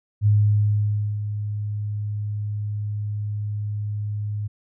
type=tone with ADSR envelope; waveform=sine; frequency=104.4 Hz; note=G#2; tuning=10 cents sharp; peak=-13 dBFS; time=0.21-4.48 s; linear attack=53 ms; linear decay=920 ms; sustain=-11 dB; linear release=15 ms; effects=none